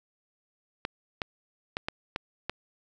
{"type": "clicks", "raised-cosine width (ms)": 0.3, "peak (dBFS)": -14, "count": 6, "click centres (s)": [0.851, 1.218, 1.769, 1.885, 2.161, 2.496], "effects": []}